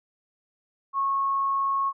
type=tone; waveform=sine; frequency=1096 Hz; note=C#6; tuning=20 cents flat; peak=-22 dBFS; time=0.93-1.93 s; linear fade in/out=50 ms; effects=none